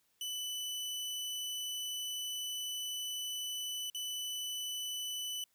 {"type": "tone with dropouts", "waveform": "sawtooth", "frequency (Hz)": 2988, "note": "F#7", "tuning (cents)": 16, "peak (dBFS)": -34, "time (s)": [0.21, 5.44], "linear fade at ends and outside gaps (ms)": 2, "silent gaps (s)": [3.9, 3.947], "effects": ["white hiss -75 dBFS RMS until 5.54 s"]}